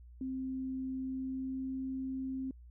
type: tone with pitch glide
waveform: sine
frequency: 261.6 to 263.3 Hz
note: C4 to C4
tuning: 0 to +11 cents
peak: -35 dBFS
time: 0.21-2.51 s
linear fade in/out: 2 ms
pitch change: +11 cents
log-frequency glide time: 0.99-1.76 s
effects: added 60 Hz sine -51 dBFS peak until 2.7 s